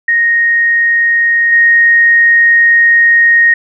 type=tone with level steps; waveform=sine; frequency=1864.7 Hz; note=A#6; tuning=in tune; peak=-7 / -4 dBFS; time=0.08-3.54 s; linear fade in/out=5 ms; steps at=1.52 s; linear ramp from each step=5 ms; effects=none